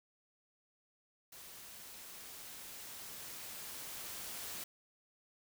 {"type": "noise with level ramp", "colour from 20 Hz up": "white", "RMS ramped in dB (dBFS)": [-53, -44], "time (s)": [1.32, 4.64], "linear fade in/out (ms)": 5, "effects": []}